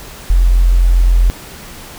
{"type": "tone", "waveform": "sine", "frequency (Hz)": 43.65, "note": "F1", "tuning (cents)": 0, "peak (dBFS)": -6, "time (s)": [0.3, 1.3], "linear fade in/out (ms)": 0, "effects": ["pink hiss -33 dBFS RMS until 1.98 s"]}